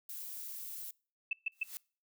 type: noise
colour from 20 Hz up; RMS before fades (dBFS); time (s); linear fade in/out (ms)
violet; -44; 0.09-0.91; 5
type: tone bursts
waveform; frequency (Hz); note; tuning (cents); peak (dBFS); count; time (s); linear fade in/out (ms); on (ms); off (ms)
sine; 2637; E7; 0; -30; 3; 1.31-1.633; 5; 21; 130
type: noise with exponential growth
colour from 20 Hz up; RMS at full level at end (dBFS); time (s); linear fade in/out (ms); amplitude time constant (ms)
blue; -40; 1.52-1.77; 0; 53
effects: noise-tail reverb RT60 0.4 s tail -25 dB re dry